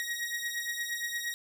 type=beating tone pair; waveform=sawtooth; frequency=1889 / 1897.6 Hz; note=A#6 / A#6; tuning=+22 / +30 cents; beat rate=8.6 Hz; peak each=-31 / -34 dBFS; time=0-1.34 s; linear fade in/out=0 ms; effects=none